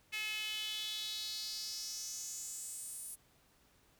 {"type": "tone with high-pass filter sweep", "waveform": "sawtooth", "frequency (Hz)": 429.4, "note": "A4", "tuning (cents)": -42, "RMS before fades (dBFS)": -42, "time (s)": [0.12, 3.16], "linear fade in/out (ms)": 20, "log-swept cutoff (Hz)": [2400, 10000], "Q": 4.6, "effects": ["pink hiss -69 dBFS RMS until 3.99 s"]}